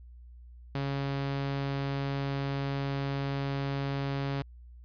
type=tone; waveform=sawtooth; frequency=138.59 Hz; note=C#3; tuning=in tune; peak=-26 dBFS; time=0.75-4.42 s; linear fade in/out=2 ms; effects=added 60 Hz sine -47 dBFS peak until 4.84 s + resampled to 11025 Hz